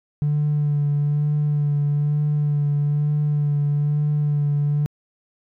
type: tone with vibrato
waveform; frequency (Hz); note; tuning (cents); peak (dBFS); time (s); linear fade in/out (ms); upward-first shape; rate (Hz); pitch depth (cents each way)
triangle; 146.83; D3; 0; -14; 0.22-4.86; 0; sine; 1.1; 22
effects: tanh soft clip ceiling -14 dBFS